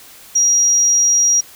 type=tone; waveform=sine; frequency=5720 Hz; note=F8; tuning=41 cents sharp; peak=-10 dBFS; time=0.35-1.41 s; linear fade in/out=10 ms; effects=white hiss -41 dBFS RMS until 1.55 s